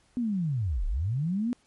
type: linear two-way sweep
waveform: sine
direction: down then up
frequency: 251.8 to 30.87 to 251.8 Hz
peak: -25 dBFS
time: 0.17-1.53 s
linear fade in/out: 0 ms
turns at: 0.86 s
effects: pink hiss -65 dBFS RMS until 1.66 s + MP3 48 kbps